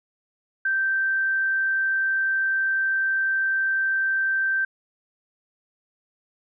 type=tone; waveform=sine; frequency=1562 Hz; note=G6; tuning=7 cents flat; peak=-20 dBFS; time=0.65-4.65 s; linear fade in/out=5 ms; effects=none